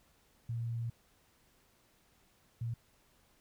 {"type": "tone bursts at uneven times", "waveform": "sine", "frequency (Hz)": 116.54, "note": "A#2", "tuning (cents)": 0, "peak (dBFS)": -34, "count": 2, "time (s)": [[0.49, 0.9], [2.61, 2.74]], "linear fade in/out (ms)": 5, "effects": ["pink hiss -69 dBFS RMS until 3.4 s"]}